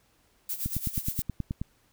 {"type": "noise with tremolo", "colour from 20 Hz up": "violet", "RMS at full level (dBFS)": -31, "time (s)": [0.49, 1.22], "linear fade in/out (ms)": 2, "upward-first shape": "sine", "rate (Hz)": 8.8, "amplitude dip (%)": 75}
{"type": "click train", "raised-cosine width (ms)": 5, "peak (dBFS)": -18, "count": 10, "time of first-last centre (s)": [0.66, 1.615], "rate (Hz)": 9.42}
{"effects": ["pink hiss -66 dBFS RMS until 1.92 s"]}